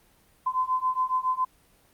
sine beating tone pair, 1021 / 1028.2 Hz, C6 / C6, -43 / -31 cents, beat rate 7.2 Hz, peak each -27 / -26 dBFS, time 0.46-1.45 s, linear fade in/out 10 ms, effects pink hiss -61 dBFS RMS until 1.93 s + Opus 32 kbps

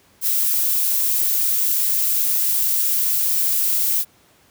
violet noise, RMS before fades -19 dBFS, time 0.21-4.05 s, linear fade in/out 50 ms, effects pink hiss -55 dBFS RMS until 4.5 s + high-pass 80 Hz 12 dB/octave

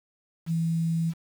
sine tone with quantisation, 164.81 Hz, E3, in tune, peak -23 dBFS, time 0.46-1.14 s, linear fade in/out 50 ms, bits 8, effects none

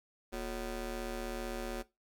20% pulse ring-modulated tone, 197.8 Hz, G3, 16 cents sharp, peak -29 dBFS, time 0.32-1.83 s, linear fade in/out 20 ms, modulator 160 Hz, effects noise-tail reverb RT60 0.2 s tail -17 dB re dry

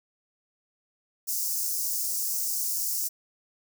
white high-pass noise, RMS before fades -29 dBFS, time 1.27-3.09 s, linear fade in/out 20 ms, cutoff 5100 Hz, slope 48 dB/octave, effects none

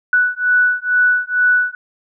sine beating tone pair, 1480 / 1482.2 Hz, F#6 / F#6, 0 / +3 cents, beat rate 2.2 Hz, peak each -15 dBFS, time 0.13-1.75 s, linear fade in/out 2 ms, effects none

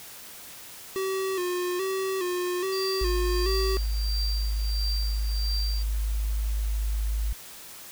square tone with vibrato, 370 Hz, F#4, in tune, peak -27 dBFS, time 0.96-3.77 s, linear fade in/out 0 ms, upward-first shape square, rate 1.2 Hz, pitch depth 58 cents each way
sine tone with tremolo, 4694 Hz, D8, 2 cents flat, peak -29 dBFS, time 2.72-5.83 s, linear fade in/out 5 ms, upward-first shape triangle, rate 1.5 Hz, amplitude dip 85%
sine tone, 52.7 Hz, G#1, 26 cents sharp, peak -24 dBFS, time 3.01-7.33 s, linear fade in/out 5 ms
effects white hiss -44 dBFS RMS until 7.91 s

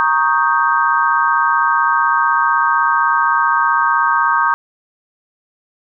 sine chord, Eb dominant seventh, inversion second, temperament equal, 932.3 / 1108.7 / 1244.5 / 1568 Hz, Bb5 / Db6 / Eb6 / G6, 0 / 0 / 0 / 0 cents, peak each -17 dBFS, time 0-4.54 s, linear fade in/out 0 ms, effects none

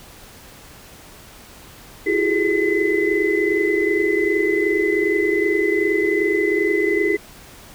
sine tone cluster, 330.1 / 360.4 / 406.8 / 429.4 / 2021 Hz, E4 / F#4 / G#4 / A4 / B6, +2 / -45 / -36 / -42 / +39 cents, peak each -22 / -24 / -20 / -27 / -22 dBFS, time 2.06-7.17 s, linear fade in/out 10 ms, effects pink hiss -43 dBFS RMS until 7.74 s

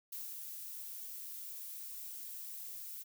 violet noise with ADSR envelope, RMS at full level -43 dBFS, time 0.12-3.04 s, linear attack 7 ms, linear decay 240 ms, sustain -3 dB, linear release 24 ms, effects none

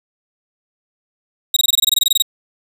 sawtooth tone bursts, 3800 Hz, A#7, 33 cents sharp, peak -7 dBFS, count 15, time 1.54-2.223 s, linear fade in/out 5 ms, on 25 ms, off 22 ms, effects none

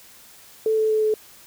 sine tone with pitch steps, 439.2 / 436.4 / 433.7 / 430.9 Hz, A4 / A4 / A4 / A4, -3 / -14 / -25 / -36 cents, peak -17 dBFS, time 0.66-1.14 s, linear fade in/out 2 ms, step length 120 ms, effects white hiss -48 dBFS RMS until 1.46 s

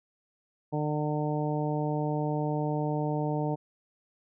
harmonic tone, 150 Hz, D3, 37 cents sharp, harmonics 1 / 2 / 3 / 4 / 5 / 6, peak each -30 / -33 / -35 / -36 / -37 / -38 dBFS, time 0.72-3.56 s, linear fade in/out 20 ms, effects none

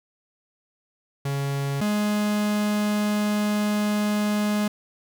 45% pulse tone pair in turn, 139.5 / 209 Hz, C#3 / G#3, +11 / +11 cents, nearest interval perfect fifth, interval 700 cents, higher second, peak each -24 / -21 dBFS, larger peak second, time 1.25-1.81 / 1.81-4.68 s, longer second, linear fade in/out 5 ms, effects none

